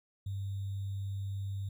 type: tone with sample-and-hold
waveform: sine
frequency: 98.3 Hz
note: G2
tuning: 5 cents sharp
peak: -34 dBFS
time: 0.26-1.69 s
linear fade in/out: 5 ms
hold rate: 3675 Hz
effects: none